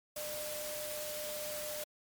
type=tone in noise; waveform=sine; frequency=601 Hz; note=D5; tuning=40 cents sharp; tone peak=-41 dBFS; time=0.16-1.84 s; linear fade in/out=5 ms; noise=white; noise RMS=-42 dBFS; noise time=0.16-1.84 s; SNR=-2 dB; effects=MP3 96 kbps